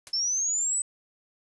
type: noise with exponential decay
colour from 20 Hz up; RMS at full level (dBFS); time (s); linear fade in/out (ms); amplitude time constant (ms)
white; -38; 0.07-0.15; 0; 16
type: linear sweep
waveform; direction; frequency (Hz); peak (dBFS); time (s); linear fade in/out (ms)
sine; up; 5260 to 8100; -24; 0.13-0.82; 5
effects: resampled to 24000 Hz